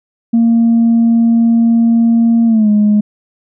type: tone with pitch glide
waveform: sine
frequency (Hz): 230.9 to 209.3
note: A#3 to G#3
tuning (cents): -16 to +14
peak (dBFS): -5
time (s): 0.33-3.01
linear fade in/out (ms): 10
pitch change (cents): -170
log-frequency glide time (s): 2.46-2.69
effects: tanh soft clip ceiling -4 dBFS